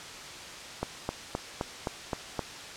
click train, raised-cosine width 1 ms, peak -15 dBFS, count 7, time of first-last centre 0.83-2.393 s, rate 3.84 Hz, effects white hiss -42 dBFS RMS until 2.76 s + low-pass 6000 Hz 12 dB/octave

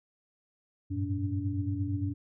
sine tone cluster, 94.3 / 103 / 117.2 / 287 Hz, F#2 / G#2 / A#2 / D4, +33 / -14 / +10 / -40 cents, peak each -32 / -35 / -39 / -34 dBFS, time 0.9-2.14 s, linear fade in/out 20 ms, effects none

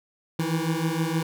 25% pulse beating tone pair, 159.3 / 165.7 Hz, D#3 / E3, +41 / +9 cents, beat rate 6.4 Hz, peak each -23 dBFS, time 0.39-1.23 s, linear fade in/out 5 ms, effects none

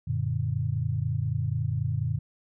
sine chord, Gb augmented, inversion none, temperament equal, 92.5 / 116.54 / 146.83 Hz, Gb2 / Bb2 / D3, 0 / 0 / 0 cents, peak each -31 / -28 / -30 dBFS, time 0.07-2.19 s, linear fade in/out 10 ms, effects none

